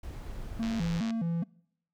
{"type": "noise", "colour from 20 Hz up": "brown", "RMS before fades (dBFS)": -40, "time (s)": [0.03, 1], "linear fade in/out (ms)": 5}
{"type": "tone with vibrato", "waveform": "triangle", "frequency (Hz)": 195.5, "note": "G3", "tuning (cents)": -4, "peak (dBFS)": -26, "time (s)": [0.59, 1.44], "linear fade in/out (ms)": 10, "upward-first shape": "square", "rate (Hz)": 2.4, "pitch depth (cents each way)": 260}
{"type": "click train", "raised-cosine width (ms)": 0.2, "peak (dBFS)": -24, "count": 50, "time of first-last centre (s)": [0.63, 1.106], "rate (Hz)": 103}
{"effects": ["noise-tail reverb RT60 0.7 s tail -24 dB re dry"]}